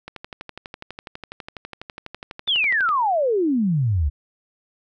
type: click train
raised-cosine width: 0.3 ms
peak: -18 dBFS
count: 35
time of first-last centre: 0.08-2.89 s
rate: 12.1 Hz
type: exponential sweep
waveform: sine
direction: down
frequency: 3629 to 66.4 Hz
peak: -17 dBFS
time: 2.47-4.1 s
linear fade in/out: 20 ms
effects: none